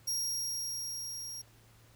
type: tone with level ramp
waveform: sawtooth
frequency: 5610 Hz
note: F8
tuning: 7 cents sharp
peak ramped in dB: -28 to -38 dBFS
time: 0.07-1.42 s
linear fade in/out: 10 ms
effects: added 113 Hz sine -61 dBFS peak until 1.95 s + pink hiss -63 dBFS RMS until 1.95 s